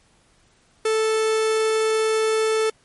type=tone; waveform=45% pulse; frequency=439.5 Hz; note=A4; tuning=2 cents flat; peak=-18 dBFS; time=0.85-2.7 s; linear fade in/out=5 ms; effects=pink hiss -59 dBFS RMS until 2.84 s + MP3 48 kbps